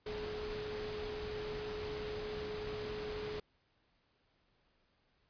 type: tone in noise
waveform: sine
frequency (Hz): 423.4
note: G#4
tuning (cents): +33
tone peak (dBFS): -40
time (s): 0.06-3.4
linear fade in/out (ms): 5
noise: pink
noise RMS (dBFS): -45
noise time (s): 0.06-3.4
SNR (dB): +2
effects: pink hiss -75 dBFS RMS until 5.29 s + resampled to 11025 Hz